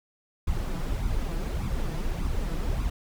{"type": "noise with flanger", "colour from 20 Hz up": "brown", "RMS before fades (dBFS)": -28, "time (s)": [0.47, 2.9], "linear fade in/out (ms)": 5, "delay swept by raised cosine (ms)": [0.8, 6.1], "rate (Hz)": 1.7, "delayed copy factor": 0.65, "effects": []}